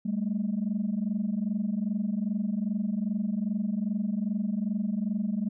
sine tone pair together, 197 / 219.5 Hz, G3 / A3, +9 / -4 cents, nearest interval major second, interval 187 cents, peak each -28 dBFS, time 0.05-5.49 s, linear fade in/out 10 ms, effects tanh soft clip ceiling -21 dBFS

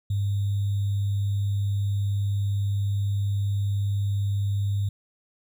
sine tone with sample-and-hold, 100.3 Hz, G2, 40 cents sharp, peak -22 dBFS, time 0.1-4.89 s, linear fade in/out 5 ms, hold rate 3675 Hz, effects none

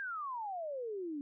sine exponential sweep, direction down, 1637 to 277.2 Hz, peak -37 dBFS, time 0-1.21 s, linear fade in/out 0 ms, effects none

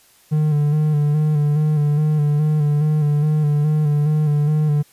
triangle tone with vibrato, 150 Hz, D3, 37 cents sharp, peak -12 dBFS, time 0.31-4.83 s, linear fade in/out 20 ms, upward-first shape square, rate 2.4 Hz, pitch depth 33 cents each way, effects white hiss -53 dBFS RMS until 4.92 s + resampled to 32000 Hz

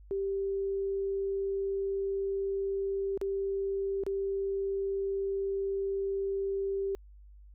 sine tone with dropouts, 392 Hz, G4, in tune, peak -29 dBFS, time 0.11-6.95 s, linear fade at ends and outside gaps 0 ms, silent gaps 3.175-3.214 / 4.036-4.065 s, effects added 50 Hz sine -50 dBFS peak until 7.54 s

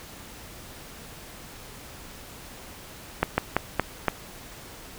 slowing click train, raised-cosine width 0.5 ms, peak -5 dBFS, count 5, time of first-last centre 3.23-4.083 s, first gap 150 ms, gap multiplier 1.24, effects pink hiss -44 dBFS RMS until 4.98 s

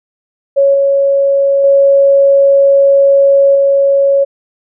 sine tone with level steps, 554.4 Hz, C#5, in tune, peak -5 / -7 / -4 / -6 dBFS, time 0.56-4.25 s, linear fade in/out 20 ms, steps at 0.74 / 1.64 / 3.55 s, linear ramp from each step 2 ms, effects none

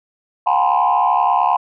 sine tone cluster, 718 / 791 / 861 / 973 / 1042 Hz, F5 / G5 / A5 / B5 / C6, +48 / +15 / -38 / -26 / -7 cents, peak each -18 dBFS, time 0.46-1.57 s, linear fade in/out 10 ms, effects tanh soft clip ceiling -6 dBFS

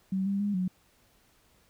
sine tone with pitch steps, 190.6 / 198.1 / 204.3 / 183.7 Hz, G3 / G3 / G#3 / F#3, -48 / +18 / -28 / -12 cents, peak -26 dBFS, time 0.12-0.68 s, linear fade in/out 5 ms, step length 140 ms, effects pink hiss -65 dBFS RMS until 1.69 s

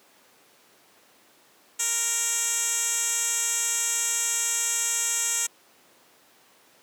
10% pulse tone with band-pass filter, 466.2 Hz, A#4, in tune, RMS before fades -26 dBFS, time 1.79-5.47 s, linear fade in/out 10 ms, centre 7900 Hz, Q 2.9, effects pink hiss -57 dBFS RMS until 6.82 s + high-pass 300 Hz 12 dB/octave

